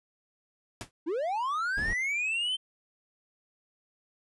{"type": "noise with exponential decay", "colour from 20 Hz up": "pink", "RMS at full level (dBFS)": -34, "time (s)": [0.81, 0.91], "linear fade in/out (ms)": 0, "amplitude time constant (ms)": 20}
{"type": "linear sweep", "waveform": "triangle", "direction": "up", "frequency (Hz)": [290.7, 3126], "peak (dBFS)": -26, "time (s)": [1.06, 2.57], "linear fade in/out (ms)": 20}
{"type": "noise", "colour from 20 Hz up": "brown", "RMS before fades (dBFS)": -35, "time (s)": [1.77, 1.94], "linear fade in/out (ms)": 10}
{"effects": ["resampled to 24000 Hz"]}